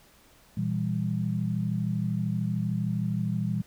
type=chord; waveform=sine; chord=E diminished; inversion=second; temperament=just; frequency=118.67 / 164.81 / 197.78 Hz; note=Bb2 / E3 / G3; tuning=+31 / 0 / +16 cents; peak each=-30 dBFS; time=0.57-3.62 s; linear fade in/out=5 ms; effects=pink hiss -58 dBFS RMS until 3.66 s